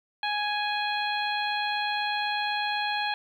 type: harmonic tone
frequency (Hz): 832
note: G#5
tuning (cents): +3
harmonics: 1 / 2 / 3 / 4 / 5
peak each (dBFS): -29 / -32 / -34 / -35 / -36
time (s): 0.23-3.14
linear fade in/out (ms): 2
effects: 10-bit